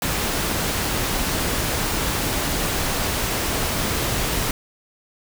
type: noise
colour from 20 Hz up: pink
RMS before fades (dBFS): -23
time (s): 0.02-4.51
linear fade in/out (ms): 2
effects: none